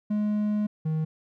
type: tone pair in turn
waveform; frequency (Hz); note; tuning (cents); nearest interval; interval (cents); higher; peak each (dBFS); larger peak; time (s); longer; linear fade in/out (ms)
triangle; 210 / 157.32; G#3 / D#3; +19 / +19; perfect fourth; 500; first; -21 / -22; first; 0.1-0.67 / 0.85-1.05; first; 10
effects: none